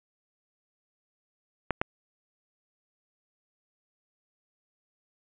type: clicks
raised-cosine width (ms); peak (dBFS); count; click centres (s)
0.5; -10; 2; 1.707 / 1.815
effects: resampled to 8000 Hz + 8-bit